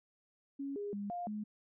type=tone with pitch steps; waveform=sine; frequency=277.4 / 408.7 / 202.8 / 704 / 211.2 Hz; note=C#4 / G#4 / G#3 / F5 / G#3; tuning=+1 / -28 / -41 / +14 / +29 cents; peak=-37 dBFS; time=0.59-1.44 s; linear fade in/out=10 ms; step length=170 ms; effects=none